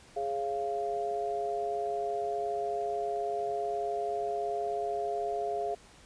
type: harmonic tone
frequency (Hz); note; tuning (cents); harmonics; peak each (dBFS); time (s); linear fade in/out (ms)
138.59; C#3; 0; 3 / 4 / 5; -34 / -41 / -32; 0.16-5.75; 10
effects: pink hiss -56 dBFS RMS until 6.05 s + resampled to 22050 Hz